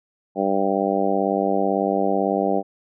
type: harmonic tone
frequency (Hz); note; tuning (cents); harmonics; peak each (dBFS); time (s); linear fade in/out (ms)
98; G2; 0; 2 / 3 / 4 / 5 / 6 / 7 / 8; -26 / -26 / -26 / -26 / -26 / -26 / -26; 0.35-2.63; 50
effects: none